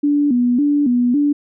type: tone with vibrato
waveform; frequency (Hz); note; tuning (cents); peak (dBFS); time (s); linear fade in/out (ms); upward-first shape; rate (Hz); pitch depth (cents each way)
sine; 266.2; C4; +30; -12; 0.03-1.33; 10; square; 1.8; 150
effects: none